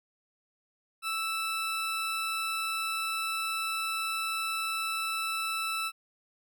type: tone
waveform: 20% pulse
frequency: 1318.5 Hz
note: E6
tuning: in tune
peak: -25 dBFS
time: 1.02-5.92 s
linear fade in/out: 50 ms
effects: none